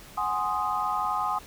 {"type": "chord", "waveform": "sine", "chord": "Ab dominant seventh", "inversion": "third", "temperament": "equal", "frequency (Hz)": [740, 830.6, 1046.5, 1244.5], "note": ["Gb5", "Ab5", "C6", "Eb6"], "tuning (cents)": [0, 0, 0, 0], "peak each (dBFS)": [-33, -30, -31, -29], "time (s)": [0.17, 1.39], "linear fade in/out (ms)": 10, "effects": ["pink hiss -48 dBFS RMS until 1.46 s"]}